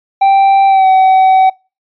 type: tone with pitch glide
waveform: triangle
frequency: 783 to 758.1 Hz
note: G5 to F#5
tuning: -2 to +42 cents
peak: -3 dBFS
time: 0.21-1.5 s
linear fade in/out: 10 ms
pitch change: -56 cents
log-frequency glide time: 0.67-0.87 s
effects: noise-tail reverb RT60 0.3 s tail -25 dB re dry + resampled to 11025 Hz